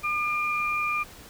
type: tone pair together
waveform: sine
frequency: 1206 / 2397 Hz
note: D6 / D7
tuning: +46 / +35 cents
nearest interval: octave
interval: 1189 cents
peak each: -27 dBFS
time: 0.03-1.04 s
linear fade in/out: 20 ms
effects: pink hiss -47 dBFS RMS until 1.29 s